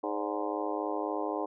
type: harmonic tone with a mistuned harmonic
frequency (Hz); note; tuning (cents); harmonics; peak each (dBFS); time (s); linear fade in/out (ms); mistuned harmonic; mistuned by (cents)
103.83; G#2; 0; 3 / 4 / 5 / 6 / 7 / 8 / 9 / 10; -36 / -37 / -38 / -39 / -39 / -40 / -41 / -41; 0.03-1.46; 10; 6; -86
effects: none